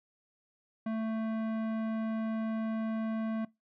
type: tone with tanh clipping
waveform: sine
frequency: 221.8 Hz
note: A3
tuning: 14 cents sharp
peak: -33 dBFS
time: 0.86-3.45 s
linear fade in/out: 5 ms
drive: 16 dB
effects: noise-tail reverb RT60 0.2 s tail -22 dB re dry